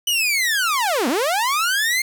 sawtooth linear two-way sweep, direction down then up, 3000 to 220 to 2143 Hz, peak -14 dBFS, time 0.07-2.02 s, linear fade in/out 5 ms, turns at 1.08 s, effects 7-bit

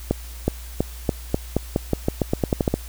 accelerating click train, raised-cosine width 2 ms, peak -5 dBFS, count 16, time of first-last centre 0.11-2.74 s, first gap 370 ms, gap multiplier 0.88, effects added 59 Hz sine -34 dBFS peak until 2.88 s + white hiss -43 dBFS RMS until 2.88 s

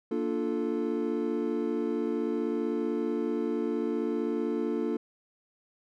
triangle chord, Bb major seventh, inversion none, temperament equal, 233.1 / 293.7 / 349.2 / 440 Hz, Bb3 / D4 / F4 / A4, 0 / 0 / 0 / 0 cents, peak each -31 dBFS, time 0.11-4.97 s, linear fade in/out 5 ms, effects none

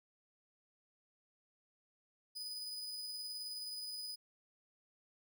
40% pulse tone with tremolo, 4978 Hz, D#8, in tune, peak -40 dBFS, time 2.35-4.16 s, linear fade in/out 20 ms, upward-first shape sine, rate 19 Hz, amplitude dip 25%, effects none

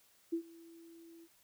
sine tone with ADSR envelope, 333 Hz, E4, 18 cents sharp, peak -30 dBFS, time 0.32-1.28 s, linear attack 14 ms, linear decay 86 ms, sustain -23 dB, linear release 46 ms, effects white hiss -68 dBFS RMS until 1.43 s

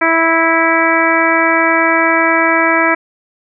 harmonic tone, 328.2 Hz, E4, 8 cents flat, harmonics 1 / 2 / 3 / 4 / 5 / 6 / 7, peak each -17 / -17 / -17 / -17 / -17 / -17 / -17 dBFS, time 0.01-2.95 s, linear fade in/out 10 ms, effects none

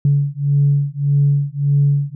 sine beating tone pair, 141.5 / 143.2 Hz, C#3 / D3, +36 / -43 cents, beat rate 1.7 Hz, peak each -15 dBFS, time 0.05-2.15 s, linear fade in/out 2 ms, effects tanh soft clip ceiling -5 dBFS

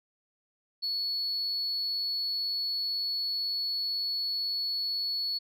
sine tone, 4402 Hz, C#8, 13 cents flat, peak -27 dBFS, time 0.82-5.39 s, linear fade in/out 20 ms, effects tanh soft clip ceiling -26 dBFS

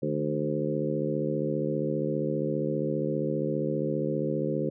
harmonic tone with a mistuned harmonic, 75 Hz, D2, 37 cents sharp, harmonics 2 / 3 / 4 / 5 / 6 / 7, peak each -32 / -34 / -33 / -33 / -34 / -33 dBFS, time 0.02-4.7 s, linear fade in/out 10 ms, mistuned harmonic 3, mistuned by -62 cents, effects none

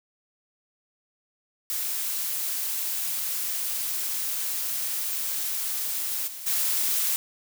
blue noise with level steps, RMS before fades -29 / -38 / -25 dBFS, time 1.7-7.16 s, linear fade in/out 0 ms, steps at 6.27 / 6.46 s, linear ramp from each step 10 ms, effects none

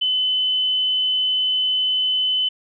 sine tone, 3026 Hz, F#7, 38 cents sharp, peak -17 dBFS, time 0.01-2.49 s, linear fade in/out 10 ms, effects none

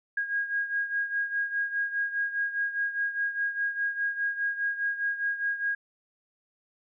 sine beating tone pair, 1634 / 1638.9 Hz, G#6 / G#6, -29 / -23 cents, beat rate 4.9 Hz, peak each -28 / -33 dBFS, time 0.17-5.75 s, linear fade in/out 5 ms, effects none

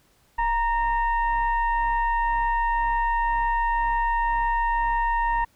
sine tone with frequency modulation, 935 Hz, A#5, 5 cents sharp, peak -20 dBFS, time 0.38-5.45 s, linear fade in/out 10 ms, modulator 902 Hz, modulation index 0.74, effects pink hiss -62 dBFS RMS until 5.55 s

